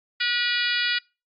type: harmonic tone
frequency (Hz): 483.8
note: B4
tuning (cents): -36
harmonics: 3 / 4 / 5 / 6 / 7 / 8 / 9 / 10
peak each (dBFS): -27 / -28 / -29 / -30 / -30 / -31 / -32 / -32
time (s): 0.2-0.99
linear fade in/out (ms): 10
effects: noise-tail reverb RT60 0.3 s tail -26 dB re dry + MP3 48 kbps